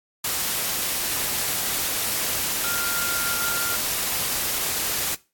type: tone in noise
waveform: sine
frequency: 1396.9 Hz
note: F6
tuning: in tune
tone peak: -28 dBFS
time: 2.64-3.76 s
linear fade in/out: 5 ms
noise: white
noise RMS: -25 dBFS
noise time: 0.24-5.15 s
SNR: -6 dB
effects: noise-tail reverb RT60 0.3 s tail -21 dB re dry + AAC 64 kbps